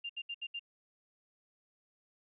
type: tone bursts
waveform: sine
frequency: 2794 Hz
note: F7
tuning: in tune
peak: -37 dBFS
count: 5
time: 0.04-0.595 s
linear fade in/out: 10 ms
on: 55 ms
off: 70 ms
effects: none